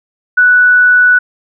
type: tone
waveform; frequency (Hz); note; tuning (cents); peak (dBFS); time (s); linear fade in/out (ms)
sine; 1480; F#6; 0; -4; 0.37-1.19; 10
effects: none